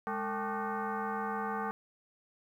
sine tone with frequency modulation, 207.7 Hz, G#3, in tune, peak -32 dBFS, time 0.07-1.71 s, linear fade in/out 0 ms, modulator 329 Hz, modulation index 3.9, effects 11-bit

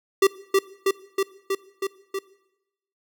square tone with echo, 389.6 Hz, G4, 11 cents flat, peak -14 dBFS, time 0.22-0.27 s, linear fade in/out 5 ms, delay 320 ms, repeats 6, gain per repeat -2 dB, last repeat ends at 2.19 s, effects noise-tail reverb RT60 0.9 s tail -20 dB re dry

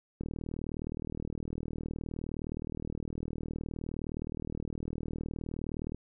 click train, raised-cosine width 3 ms, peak -24 dBFS, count 227, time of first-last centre 0.21-5.946 s, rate 39.4 Hz, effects none

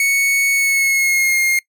45% pulse tone with pitch glide, 2217 to 2132 Hz, C#7 to C7, 0 to +32 cents, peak -13 dBFS, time 0-1.59 s, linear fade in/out 2 ms, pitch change -68 cents, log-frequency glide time 0.54-1.4 s, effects noise-tail reverb RT60 0.1 s tail -23 dB re dry

